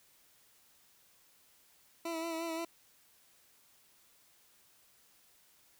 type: tone with vibrato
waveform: 20% pulse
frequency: 329.6 Hz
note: E4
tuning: in tune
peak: -31 dBFS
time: 2.05-2.65 s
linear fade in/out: 5 ms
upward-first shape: sine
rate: 5.7 Hz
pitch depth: 35 cents each way
effects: white hiss -66 dBFS RMS until 5.79 s